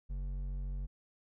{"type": "tone with hard clipping", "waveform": "triangle", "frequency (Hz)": 46.89, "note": "F#1", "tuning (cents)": 24, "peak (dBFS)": -37, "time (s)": [0.09, 0.87], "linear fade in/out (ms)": 20, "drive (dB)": 11, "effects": []}